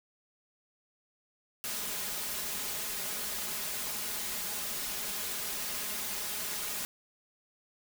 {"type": "noise with comb filter", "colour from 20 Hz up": "white", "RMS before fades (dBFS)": -36, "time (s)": [1.64, 6.85], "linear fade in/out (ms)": 0, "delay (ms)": 4.8, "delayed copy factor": 0.6, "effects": []}